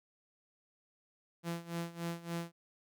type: tone with tremolo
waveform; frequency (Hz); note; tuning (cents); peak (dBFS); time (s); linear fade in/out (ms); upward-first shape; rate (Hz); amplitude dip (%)
sawtooth; 169.4; E3; +48; -31; 1.43-2.52; 50; sine; 3.5; 85
effects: none